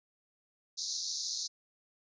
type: band-pass noise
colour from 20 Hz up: white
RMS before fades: -37 dBFS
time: 0.77-1.48 s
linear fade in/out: 20 ms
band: 3900 to 6600 Hz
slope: 96 dB/octave
effects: resampled to 16000 Hz